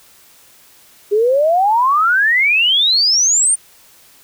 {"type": "exponential sweep", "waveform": "sine", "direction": "up", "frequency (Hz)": [400.3, 9210], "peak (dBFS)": -10, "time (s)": [1.11, 3.56], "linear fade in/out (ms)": 20, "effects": ["white hiss -47 dBFS RMS until 4.23 s"]}